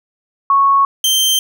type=tone pair in turn; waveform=sine / sawtooth; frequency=1105 / 3134 Hz; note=C#6 / G7; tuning=-6 / -1 cents; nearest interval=octave + tritone; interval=1805 cents; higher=second; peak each=-8 dBFS; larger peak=neither; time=0.5-0.85 / 1.04-1.39 s; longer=neither; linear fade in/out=2 ms; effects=none